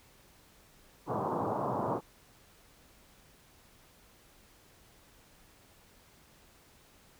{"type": "band-pass noise", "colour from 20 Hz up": "white", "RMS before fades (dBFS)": -33, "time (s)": [1.06, 2.01], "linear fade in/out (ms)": 50, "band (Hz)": [100, 1100], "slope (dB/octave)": 48, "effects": ["pink hiss -61 dBFS RMS until 7.19 s"]}